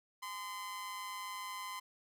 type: tone with amplitude modulation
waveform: sawtooth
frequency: 1027 Hz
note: C6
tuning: 33 cents flat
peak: -35 dBFS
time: 0.22-1.8 s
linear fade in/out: 10 ms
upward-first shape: sine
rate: 192 Hz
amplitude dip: 55%
effects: none